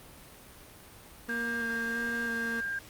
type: tone with vibrato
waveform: 30% pulse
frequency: 233.1 Hz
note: A#3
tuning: in tune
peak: -33 dBFS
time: 1.28-2.61 s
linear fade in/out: 10 ms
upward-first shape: square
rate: 1.5 Hz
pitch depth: 14 cents each way
type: tone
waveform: sine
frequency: 1600 Hz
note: G6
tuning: 35 cents sharp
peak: -31 dBFS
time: 1.29-2.79 s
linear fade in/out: 5 ms
effects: pink hiss -51 dBFS RMS until 2.89 s + Opus 32 kbps